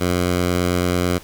10% pulse tone, 89.1 Hz, F2, 35 cents sharp, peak -9 dBFS, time 0-1.19 s, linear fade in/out 20 ms, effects pink hiss -43 dBFS RMS until 1.23 s

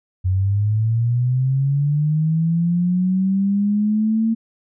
sine linear sweep, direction up, 90.9 to 227 Hz, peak -15 dBFS, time 0.24-4.35 s, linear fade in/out 20 ms, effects none

